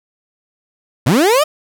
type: linear sweep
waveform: 30% pulse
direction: up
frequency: 102.6 to 632 Hz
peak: -7 dBFS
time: 1.06-1.44 s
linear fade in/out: 10 ms
effects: none